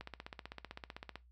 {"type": "click train", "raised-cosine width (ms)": 0.3, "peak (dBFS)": -28, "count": 19, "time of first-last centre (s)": [0.01, 1.156], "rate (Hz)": 15.7, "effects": ["noise-tail reverb RT60 0.2 s tail -18 dB re dry", "added 60 Hz sine -60 dBFS peak until 1.31 s"]}